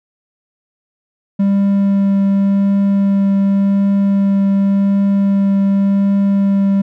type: tone with vibrato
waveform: triangle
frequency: 197.8 Hz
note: G3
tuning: 16 cents sharp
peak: -8 dBFS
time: 1.39-6.82 s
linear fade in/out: 10 ms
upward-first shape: triangle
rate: 0.89 Hz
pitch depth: 9 cents each way
effects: none